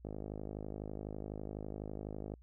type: click train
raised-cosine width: 2 ms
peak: -29 dBFS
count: 120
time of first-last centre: 0.05-2.338 s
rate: 52 Hz
effects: added 60 Hz sine -56 dBFS peak until 2.42 s